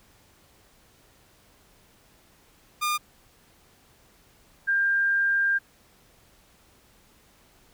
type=tone pair in turn; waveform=sawtooth / sine; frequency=1210 / 1597.1 Hz; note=D#6 / G6; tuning=-49 / +32 cents; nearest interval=perfect fourth; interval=481 cents; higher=second; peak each=-20 dBFS; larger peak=neither; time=2.81-2.98 / 4.67-5.59 s; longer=second; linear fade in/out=20 ms; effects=pink hiss -59 dBFS RMS until 7.73 s